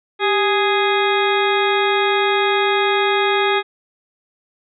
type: harmonic tone with a mistuned harmonic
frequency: 415.2 Hz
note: G#4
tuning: in tune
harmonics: 1 / 2 / 3 / 4 / 5 / 6 / 8 / 9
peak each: -18 / -21 / -23 / -24 / -25 / -26 / -27 / -28 dBFS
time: 0.19-3.63 s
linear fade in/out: 50 ms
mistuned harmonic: 1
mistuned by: -87 cents
effects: none